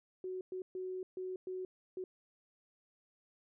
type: tone bursts at uneven times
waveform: sine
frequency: 371 Hz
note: F#4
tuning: 5 cents sharp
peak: -38 dBFS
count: 6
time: 0.24-0.41 / 0.52-0.62 / 0.75-1.03 / 1.17-1.36 / 1.47-1.65 / 1.97-2.04 s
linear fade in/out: 2 ms
effects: none